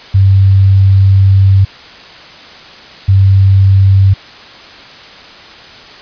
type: tone pair in turn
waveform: sine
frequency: 97 / 97 Hz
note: G2 / G2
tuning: -18 / -18 cents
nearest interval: unison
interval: 0 cents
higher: neither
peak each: -3 dBFS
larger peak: neither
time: 0.14-1.65 / 3.08-4.14 s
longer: first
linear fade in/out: 10 ms
effects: white hiss -33 dBFS RMS until 6.01 s + resampled to 11025 Hz